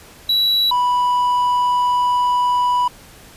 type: tone pair in turn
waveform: triangle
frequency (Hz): 3918 / 984.9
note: B7 / B5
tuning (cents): -15 / -5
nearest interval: 2 octaves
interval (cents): 2390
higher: first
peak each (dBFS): -12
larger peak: neither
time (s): 0.29-0.71 / 0.71-2.88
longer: second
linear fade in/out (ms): 5
effects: pink hiss -43 dBFS RMS until 3.36 s + resampled to 32000 Hz